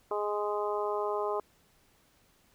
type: harmonic tone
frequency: 207.7 Hz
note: G#3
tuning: in tune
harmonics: 2 / 3 / 4 / 5 / 6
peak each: -32 / -36 / -37 / -36 / -40 dBFS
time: 0.11-1.4 s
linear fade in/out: 2 ms
effects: pink hiss -66 dBFS RMS until 2.54 s